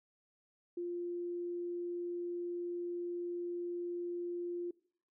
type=tone; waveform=sine; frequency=349.2 Hz; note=F4; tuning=in tune; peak=-36 dBFS; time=0.77-4.71 s; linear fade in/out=5 ms; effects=noise-tail reverb RT60 0.6 s tail -23 dB re dry